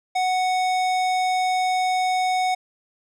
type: tone with hard clipping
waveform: sine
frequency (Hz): 740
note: F#5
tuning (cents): 0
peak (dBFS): -21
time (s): 0.15-2.55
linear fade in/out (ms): 10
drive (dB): 16
effects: none